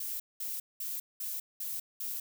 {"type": "noise bursts", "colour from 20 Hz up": "violet", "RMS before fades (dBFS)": -37, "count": 6, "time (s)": [0, 2.2], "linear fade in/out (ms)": 5, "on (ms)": 200, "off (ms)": 200, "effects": []}